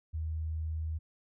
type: tone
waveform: sine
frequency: 79.3 Hz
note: D#2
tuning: 33 cents sharp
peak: -32 dBFS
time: 0.13-0.99 s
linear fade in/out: 20 ms
effects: none